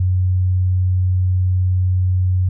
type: tone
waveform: sine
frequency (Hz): 91.9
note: F#2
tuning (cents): -11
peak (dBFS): -13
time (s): 0-2.49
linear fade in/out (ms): 5
effects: none